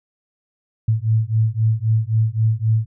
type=beating tone pair; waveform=sine; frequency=109 / 112.8 Hz; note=A2 / A2; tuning=-16 / +44 cents; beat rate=3.8 Hz; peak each=-18 dBFS; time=0.88-2.86 s; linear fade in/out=5 ms; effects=none